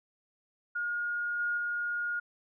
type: tone with level steps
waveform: sine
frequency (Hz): 1429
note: F6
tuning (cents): +39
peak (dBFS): -30 / -28 / -30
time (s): 0.75-2.2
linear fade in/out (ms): 10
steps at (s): 1.39 / 1.57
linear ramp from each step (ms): 10
effects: none